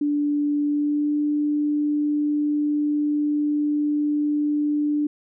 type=tone with pitch glide; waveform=sine; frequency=292.2 to 295.9 Hz; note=D4 to D4; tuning=-9 to +13 cents; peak=-19 dBFS; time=0.01-5.07 s; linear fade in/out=5 ms; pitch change=+22 cents; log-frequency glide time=0.64-1.16 s; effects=none